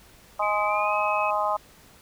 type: harmonic tone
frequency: 208.3 Hz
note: G#3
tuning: 5 cents sharp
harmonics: 3 / 4 / 5 / 6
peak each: -28 / -27 / -27 / -29 dBFS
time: 0.39-1.57 s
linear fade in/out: 10 ms
type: tone with pitch glide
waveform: sine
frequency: 2300 to 2552 Hz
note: D7 to D#7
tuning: -37 to +43 cents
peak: -29 dBFS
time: 0.42-1.31 s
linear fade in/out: 10 ms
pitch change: +180 cents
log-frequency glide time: 0.66-0.94 s
effects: pink hiss -53 dBFS RMS until 2.01 s